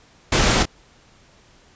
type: noise with echo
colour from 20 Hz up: pink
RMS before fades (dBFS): -17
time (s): 0.32-0.63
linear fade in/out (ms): 5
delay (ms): 26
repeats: 1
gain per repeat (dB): -7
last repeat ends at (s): 0.656
effects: pink hiss -53 dBFS RMS until 1.75 s + resampled to 16000 Hz